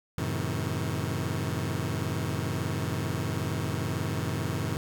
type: chord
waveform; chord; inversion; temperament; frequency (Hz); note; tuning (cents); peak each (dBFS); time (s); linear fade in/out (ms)
sawtooth; F# diminished seventh; none; just; 92.5 / 111 / 133.2 / 159.84; F#2 / A2 / C3 / Eb3; 0 / +16 / +31 / +47; -30; 0.18-4.77; 0
effects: 9-bit